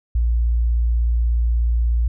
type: tone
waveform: sine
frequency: 58.27 Hz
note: A#1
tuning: in tune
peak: -14 dBFS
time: 0.15-2.08 s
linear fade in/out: 5 ms
effects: tanh soft clip ceiling -10 dBFS